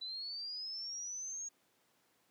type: linear sweep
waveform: sine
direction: up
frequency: 3951 to 6620 Hz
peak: -40 dBFS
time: 0.01-1.49 s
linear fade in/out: 10 ms
effects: pink hiss -73 dBFS RMS until 2.3 s + high-pass 200 Hz 12 dB/octave